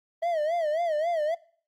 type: tone with vibrato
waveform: triangle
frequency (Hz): 644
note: E5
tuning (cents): -41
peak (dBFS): -22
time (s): 0.22-1.35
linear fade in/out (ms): 10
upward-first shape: sine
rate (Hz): 3.7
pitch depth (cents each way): 140
effects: noise-tail reverb RT60 0.5 s tail -22 dB re dry + Opus 32 kbps